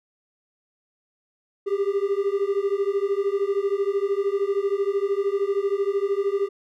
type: beating tone pair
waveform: triangle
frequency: 392 / 405 Hz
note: G4 / G#4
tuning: 0 / -43 cents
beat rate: 13 Hz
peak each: -22 dBFS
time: 1.66-6.49 s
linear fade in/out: 20 ms
effects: none